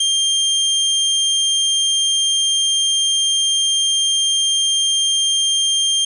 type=tone; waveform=sawtooth; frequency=3188 Hz; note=G7; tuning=28 cents sharp; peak=-11 dBFS; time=0-6.05 s; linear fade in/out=5 ms; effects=resampled to 24000 Hz + 7-bit